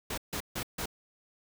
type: noise bursts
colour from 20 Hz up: pink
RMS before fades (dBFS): -35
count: 4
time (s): 0.1-0.858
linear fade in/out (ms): 5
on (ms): 77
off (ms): 150
effects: none